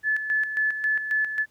sine tone with tremolo, 1730 Hz, A6, 30 cents flat, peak -20 dBFS, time 0.03-1.46 s, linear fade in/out 50 ms, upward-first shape square, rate 3.7 Hz, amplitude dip 60%, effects pink hiss -64 dBFS RMS until 1.5 s + high-pass 60 Hz 12 dB/octave

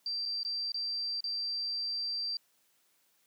sine tone with dropouts, 4699 Hz, D8, in tune, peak -32 dBFS, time 0.06-2.37 s, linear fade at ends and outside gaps 2 ms, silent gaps 0.255-0.258 / 0.432-0.449 / 0.72-0.743 / 1.206-1.24 s, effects white hiss -71 dBFS RMS until 3.26 s + high-pass 150 Hz 12 dB/octave

